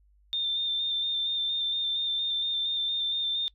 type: tone with vibrato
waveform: sine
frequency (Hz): 3600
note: A7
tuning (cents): +39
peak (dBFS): -26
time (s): 0.33-3.48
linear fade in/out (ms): 0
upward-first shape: square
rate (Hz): 4.3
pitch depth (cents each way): 18
effects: noise-tail reverb RT60 0.1 s tail -22 dB re dry + added 50 Hz sine -59 dBFS peak until 3.54 s

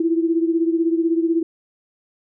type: beating tone pair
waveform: sine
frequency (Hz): 328.4 / 344.4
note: E4 / F4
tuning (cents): -6 / -24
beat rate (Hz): 16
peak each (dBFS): -17 / -22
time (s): 0-1.43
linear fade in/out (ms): 5
effects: none

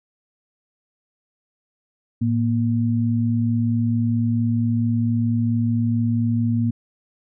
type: tone pair together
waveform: sine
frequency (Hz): 111.24 / 235.7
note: A2 / A#3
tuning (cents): +19 / +19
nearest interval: octave + minor second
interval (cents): 1300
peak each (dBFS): -20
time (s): 2.21-6.71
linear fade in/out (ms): 10
effects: none

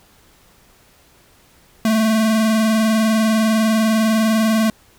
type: tone with vibrato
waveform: square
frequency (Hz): 219.9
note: A3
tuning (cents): -1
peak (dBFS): -14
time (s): 1.85-4.7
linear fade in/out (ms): 2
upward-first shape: square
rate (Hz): 20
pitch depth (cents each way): 35
effects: pink hiss -52 dBFS RMS until 4.98 s

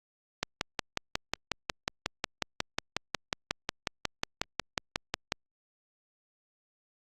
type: click train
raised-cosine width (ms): 0.2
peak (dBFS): -10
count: 28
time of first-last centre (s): 0.43-5.321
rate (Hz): 5.52
effects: Opus 48 kbps

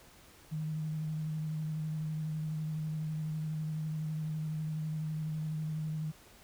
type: tone with vibrato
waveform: sine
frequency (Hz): 155.56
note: D#3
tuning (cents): 0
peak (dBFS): -33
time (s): 0.51-6.12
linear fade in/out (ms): 20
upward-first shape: square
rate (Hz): 12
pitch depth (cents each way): 16
effects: pink hiss -58 dBFS RMS until 6.43 s

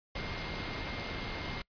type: tone in noise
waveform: sine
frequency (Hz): 2119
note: C7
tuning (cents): +21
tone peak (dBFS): -46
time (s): 0.15-1.62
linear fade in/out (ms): 5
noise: pink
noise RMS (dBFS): -38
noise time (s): 0.15-1.62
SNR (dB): -11
effects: noise-tail reverb RT60 0.1 s tail -25 dB re dry + resampled to 11025 Hz

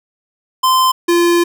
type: tone pair in turn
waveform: square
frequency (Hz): 1035 / 344.8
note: C6 / F4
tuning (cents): -19 / -22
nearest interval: octave + perfect fifth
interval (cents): 1903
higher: first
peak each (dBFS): -10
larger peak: neither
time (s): 0.63-0.92 / 1.08-1.44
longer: second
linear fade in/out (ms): 10
effects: none

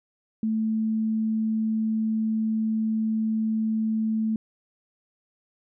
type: tone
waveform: sine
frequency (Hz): 220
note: A3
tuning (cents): 0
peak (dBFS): -22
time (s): 0.43-4.36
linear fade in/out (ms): 2
effects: none

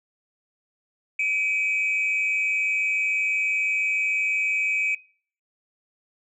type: tone pair together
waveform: sine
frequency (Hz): 2313 / 2513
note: D7 / D#7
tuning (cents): -27 / +17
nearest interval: minor second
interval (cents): 144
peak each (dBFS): -23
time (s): 1.19-4.95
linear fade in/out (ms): 5
effects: noise-tail reverb RT60 0.5 s tail -24 dB re dry + tanh soft clip ceiling -16 dBFS

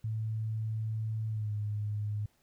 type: tone with pitch glide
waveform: sine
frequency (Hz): 110 to 104.73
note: A2 to G#2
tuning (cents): 0 to +15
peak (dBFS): -31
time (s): 0.04-2.26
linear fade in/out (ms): 5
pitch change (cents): -85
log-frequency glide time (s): 1.29-1.52
effects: pink hiss -71 dBFS RMS until 2.42 s

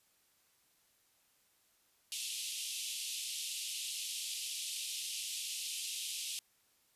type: band-pass noise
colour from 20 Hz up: pink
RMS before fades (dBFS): -41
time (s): 2.12-6.39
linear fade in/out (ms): 0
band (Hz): 2700 to 12000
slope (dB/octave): 48
effects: white hiss -72 dBFS RMS until 6.95 s + resampled to 32000 Hz

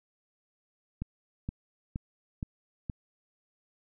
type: click train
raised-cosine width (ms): 5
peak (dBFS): -21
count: 5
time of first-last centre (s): 1.02-2.898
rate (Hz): 2.13
effects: none

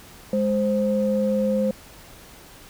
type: tone pair together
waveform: sine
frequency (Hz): 207.6 / 523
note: G#3 / C5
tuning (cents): 0 / -1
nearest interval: octave + major third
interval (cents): 1599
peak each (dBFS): -21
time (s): 0.33-1.71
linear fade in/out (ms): 2
effects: tanh soft clip ceiling -11 dBFS + pink hiss -46 dBFS RMS until 2.69 s

